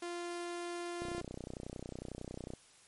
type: tone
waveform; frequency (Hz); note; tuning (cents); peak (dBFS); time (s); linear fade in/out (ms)
sawtooth; 347.4; F4; -9; -35; 0.02-1.21; 5
type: click train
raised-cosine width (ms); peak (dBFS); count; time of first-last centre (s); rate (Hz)
2; -29; 48; 1.02-2.536; 31
effects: white hiss -62 dBFS RMS until 2.87 s + MP3 48 kbps